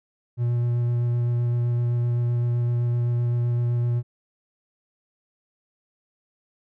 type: tone with vibrato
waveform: triangle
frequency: 120 Hz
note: B2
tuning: 49 cents flat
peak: -18 dBFS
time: 0.37-4.03 s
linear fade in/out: 50 ms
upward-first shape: square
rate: 7.8 Hz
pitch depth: 8 cents each way
effects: none